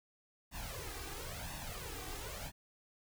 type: noise with flanger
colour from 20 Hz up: pink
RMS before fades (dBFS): -44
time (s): 0.51-2.52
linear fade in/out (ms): 50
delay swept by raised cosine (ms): 1.1 to 2.6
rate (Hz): 0.97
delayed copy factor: +0.75
effects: none